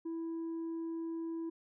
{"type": "tone with tanh clipping", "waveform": "sine", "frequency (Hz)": 329.6, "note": "E4", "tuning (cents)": 0, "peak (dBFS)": -37, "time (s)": [0.05, 1.5], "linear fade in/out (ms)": 10, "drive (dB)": 2, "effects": []}